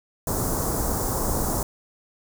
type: band-stop noise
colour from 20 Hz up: pink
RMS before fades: -25 dBFS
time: 0.27-1.63 s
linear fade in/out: 2 ms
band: 1200 to 6300 Hz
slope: 24 dB/octave
effects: none